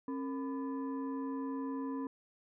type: tone with frequency modulation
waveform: sine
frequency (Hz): 270.4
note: C#4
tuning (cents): -43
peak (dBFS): -35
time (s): 0.08-2.07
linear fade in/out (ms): 2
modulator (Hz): 730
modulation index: 0.65
effects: none